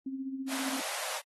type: tone with tremolo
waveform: sine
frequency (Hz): 266.9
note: C4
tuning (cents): +35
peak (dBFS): -32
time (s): 0.06-0.8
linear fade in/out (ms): 5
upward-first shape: sine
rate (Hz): 15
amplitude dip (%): 55
type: high-pass noise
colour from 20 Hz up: pink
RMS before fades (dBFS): -37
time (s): 0.47-1.22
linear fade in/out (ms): 50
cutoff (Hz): 530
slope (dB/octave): 48
effects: AAC 32 kbps